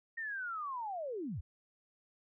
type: linear sweep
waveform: sine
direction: down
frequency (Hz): 1864.7 to 58.27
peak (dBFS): -37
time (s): 0.17-1.41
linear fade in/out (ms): 10
effects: none